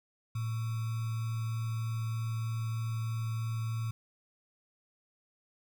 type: tone with sample-and-hold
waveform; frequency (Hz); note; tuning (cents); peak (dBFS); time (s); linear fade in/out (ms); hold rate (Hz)
sine; 112.9; A2; +45; -31; 0.35-3.91; 5; 1225
effects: none